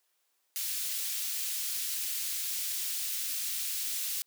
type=high-pass noise; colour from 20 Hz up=white; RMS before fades=-34 dBFS; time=0.56-4.22 s; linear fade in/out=0 ms; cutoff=2900 Hz; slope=12 dB/octave; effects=white hiss -75 dBFS RMS until 4.26 s + high-pass 400 Hz 12 dB/octave